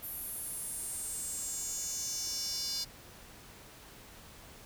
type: tone with high-pass filter sweep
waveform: square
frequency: 323.6 Hz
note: E4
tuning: 32 cents flat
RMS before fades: -38 dBFS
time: 0.02-2.85 s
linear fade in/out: 20 ms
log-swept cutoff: 12000 to 4800 Hz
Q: 5.4
effects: pink hiss -53 dBFS RMS until 4.65 s